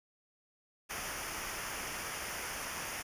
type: noise with comb filter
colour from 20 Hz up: pink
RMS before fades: -40 dBFS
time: 0.89-3.03 s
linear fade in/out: 20 ms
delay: 0.25 ms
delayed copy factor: -0.7
effects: resampled to 32000 Hz